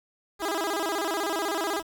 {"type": "tone with vibrato", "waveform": "15% pulse", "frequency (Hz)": 363.9, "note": "F#4", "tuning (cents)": -29, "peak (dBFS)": -20, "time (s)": [0.39, 1.83], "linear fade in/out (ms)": 50, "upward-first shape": "square", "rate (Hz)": 16, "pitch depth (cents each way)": 190, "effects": ["8-bit"]}